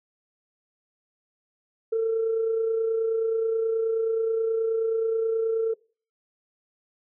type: tone with amplitude modulation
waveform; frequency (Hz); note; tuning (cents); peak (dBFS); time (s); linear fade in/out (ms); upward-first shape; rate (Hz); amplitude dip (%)
sine; 450; A4; +39; -19; 1.92-5.74; 10; sine; 29.4; 35
effects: noise-tail reverb RT60 0.4 s tail -23 dB re dry + tanh soft clip ceiling -17 dBFS